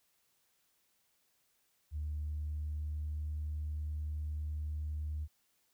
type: tone with pitch glide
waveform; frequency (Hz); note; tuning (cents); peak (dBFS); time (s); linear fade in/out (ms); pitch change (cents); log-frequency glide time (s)
sine; 75.3 to 75.82; D2 to D#2; +44 to -44; -34; 1.91-5.28; 50; +12; 2.1-3.31
effects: tanh soft clip ceiling -31 dBFS + white hiss -75 dBFS RMS until 5.73 s